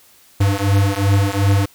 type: beating tone pair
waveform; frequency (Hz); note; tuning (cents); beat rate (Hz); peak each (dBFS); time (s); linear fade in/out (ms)
square; 98 / 100.7; G2 / G2; 0 / +47; 2.7; -17; 0.4-1.66; 10
effects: white hiss -50 dBFS RMS until 1.74 s